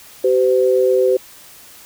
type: tone pair together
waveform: sine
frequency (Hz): 382.8 / 511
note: G4 / C5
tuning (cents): -41 / -41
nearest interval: perfect fourth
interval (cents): 500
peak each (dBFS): -14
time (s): 0.24-1.17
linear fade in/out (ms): 5
effects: white hiss -42 dBFS RMS until 1.85 s